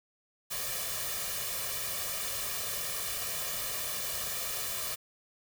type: noise with comb filter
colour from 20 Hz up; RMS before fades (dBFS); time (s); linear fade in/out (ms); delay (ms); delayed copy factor
white; -35; 0.5-4.96; 20; 1.7; +0.75
effects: none